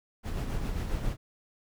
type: noise with tremolo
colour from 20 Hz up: brown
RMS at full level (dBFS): -30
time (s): 0.23-1.17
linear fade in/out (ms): 50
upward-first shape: sine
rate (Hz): 7.4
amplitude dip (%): 40
effects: none